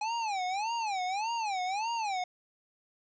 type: tone with vibrato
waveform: square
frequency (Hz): 826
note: G#5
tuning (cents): -10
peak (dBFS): -31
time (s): 0.01-2.24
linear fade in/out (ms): 5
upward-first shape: sine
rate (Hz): 1.7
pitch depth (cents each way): 220
effects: resampled to 16000 Hz + 10-bit